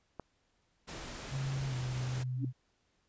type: click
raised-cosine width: 1 ms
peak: -27 dBFS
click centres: 0.197 s
type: noise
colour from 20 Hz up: pink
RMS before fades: -44 dBFS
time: 0.87-2.24 s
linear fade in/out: 20 ms
type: tone with pitch glide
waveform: sine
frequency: 135.1 to 126.78 Hz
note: C#3 to B2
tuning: -44 to +46 cents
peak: -33 dBFS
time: 1.3-2.53 s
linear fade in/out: 50 ms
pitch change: -110 cents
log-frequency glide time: 1.67-1.75 s
type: tone with exponential growth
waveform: sine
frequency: 278.1 Hz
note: C#4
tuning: 6 cents sharp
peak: -30 dBFS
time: 2.36-2.45 s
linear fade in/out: 5 ms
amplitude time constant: 19 ms
effects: pink hiss -75 dBFS RMS until 3.08 s + resampled to 16000 Hz